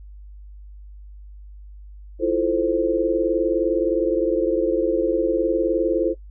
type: chord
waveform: sine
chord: F major seventh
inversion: third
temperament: equal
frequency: 329.6 / 349.2 / 440 / 523.3 Hz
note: E4 / F4 / A4 / C5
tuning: 0 / 0 / 0 / 0 cents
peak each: -23 dBFS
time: 2.19-6.15 s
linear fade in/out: 50 ms
effects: noise-tail reverb RT60 0.1 s tail -19 dB re dry + added 50 Hz sine -38 dBFS peak until 6.3 s